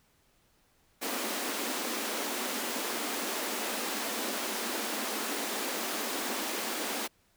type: high-pass noise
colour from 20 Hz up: pink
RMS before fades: -34 dBFS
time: 1.01-7.08 s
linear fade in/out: 20 ms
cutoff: 210 Hz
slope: 96 dB/octave
effects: pink hiss -68 dBFS RMS until 7.36 s